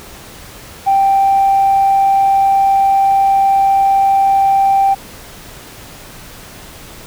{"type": "tone", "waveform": "sine", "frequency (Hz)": 784, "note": "G5", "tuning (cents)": 0, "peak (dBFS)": -7, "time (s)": [0.86, 4.95], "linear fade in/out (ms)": 20, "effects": ["tanh soft clip ceiling -4 dBFS", "pink hiss -35 dBFS RMS until 7.06 s"]}